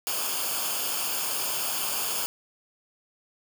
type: noise with comb filter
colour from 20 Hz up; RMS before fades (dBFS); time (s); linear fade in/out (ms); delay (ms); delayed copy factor
white; -29; 0.07-2.26; 0; 0.51; -0.7
effects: none